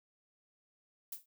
violet noise with exponential decay, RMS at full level -37 dBFS, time 1.12-1.26 s, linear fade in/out 5 ms, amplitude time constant 29 ms, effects none

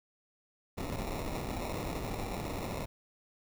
pink noise with sample-and-hold, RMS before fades -37 dBFS, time 0.77-2.86 s, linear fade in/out 10 ms, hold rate 1575 Hz, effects none

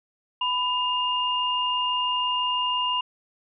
sine tone pair together, 996 / 2822 Hz, B5 / F7, +14 / +17 cents, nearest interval octave + tritone, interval 1803 cents, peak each -25 dBFS, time 0.41-3.01 s, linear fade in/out 5 ms, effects none

